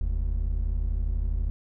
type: tone pair together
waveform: triangle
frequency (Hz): 41.97 / 74.1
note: E1 / D2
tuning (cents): +32 / +16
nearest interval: minor seventh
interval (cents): 984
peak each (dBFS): -23 / -28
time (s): 0.01-1.5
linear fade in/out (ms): 0
effects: none